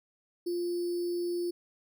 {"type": "tone with sample-and-hold", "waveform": "sine", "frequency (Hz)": 349.2, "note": "F4", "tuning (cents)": 0, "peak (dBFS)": -29, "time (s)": [0.46, 1.51], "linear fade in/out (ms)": 10, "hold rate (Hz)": 4900, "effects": []}